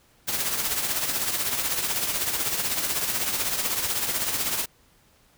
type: noise with tremolo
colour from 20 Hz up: white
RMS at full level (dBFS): -24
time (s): 0.27-4.66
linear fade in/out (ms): 20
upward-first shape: triangle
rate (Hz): 16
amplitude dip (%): 60
effects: pink hiss -60 dBFS RMS until 5.37 s